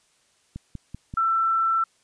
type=click train; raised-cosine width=5 ms; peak=-22 dBFS; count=4; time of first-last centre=0.56-1.139 s; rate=5.18 Hz
type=tone; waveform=sine; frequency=1337 Hz; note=E6; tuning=24 cents sharp; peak=-19 dBFS; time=1.17-1.84 s; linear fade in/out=5 ms
effects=white hiss -64 dBFS RMS until 2.03 s + resampled to 22050 Hz